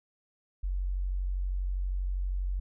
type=tone; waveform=sine; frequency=46.25 Hz; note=F#1; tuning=in tune; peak=-28 dBFS; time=0.63-2.6 s; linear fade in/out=10 ms; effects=none